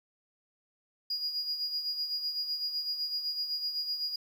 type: tone with tremolo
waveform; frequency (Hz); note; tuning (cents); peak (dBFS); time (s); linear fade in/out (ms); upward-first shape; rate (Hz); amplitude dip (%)
triangle; 4874; D#8; -37; -27; 1.1-4.16; 5; sine; 7.9; 60
effects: tanh soft clip ceiling -24 dBFS + 10-bit